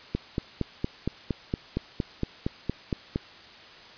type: click train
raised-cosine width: 3 ms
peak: -13 dBFS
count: 14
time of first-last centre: 0.15-3.159 s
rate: 4.32 Hz
effects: white hiss -48 dBFS RMS until 3.97 s + resampled to 11025 Hz